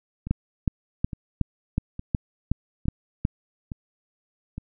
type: two click trains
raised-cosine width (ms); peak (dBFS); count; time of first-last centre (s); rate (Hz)
5; -20 / -9; 6 / 9; 0.27-4.58 / 0.31-3.251; 1.16 / 2.72
effects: none